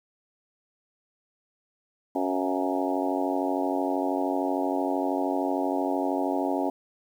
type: harmonic tone with a mistuned harmonic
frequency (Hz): 93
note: F#2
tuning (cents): +9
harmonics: 3 / 4 / 5 / 6 / 7 / 8 / 9 / 10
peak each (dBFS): -28 / -32 / -36 / -35 / -32 / -34 / -33 / -38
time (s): 2.15-6.7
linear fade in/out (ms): 5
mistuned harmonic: 8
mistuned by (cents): -35
effects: 9-bit